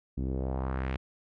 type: tone with low-pass filter sweep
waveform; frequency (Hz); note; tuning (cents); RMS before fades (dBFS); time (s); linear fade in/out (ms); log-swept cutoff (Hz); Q
sawtooth; 65.41; C2; 0; -32; 0.17-0.97; 10; 250 to 2800; 1.8
effects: none